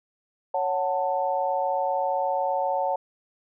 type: chord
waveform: sine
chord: F# minor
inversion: second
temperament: just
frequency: 555 / 740 / 888 Hz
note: C#5 / F#5 / A5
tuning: +2 / 0 / +16 cents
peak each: -27 dBFS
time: 0.54-2.96 s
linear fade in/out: 5 ms
effects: none